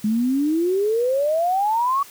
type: exponential sweep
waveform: sine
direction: up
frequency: 207.7 to 1144 Hz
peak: -17 dBFS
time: 0.04-2.03 s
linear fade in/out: 5 ms
effects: white hiss -44 dBFS RMS until 2.1 s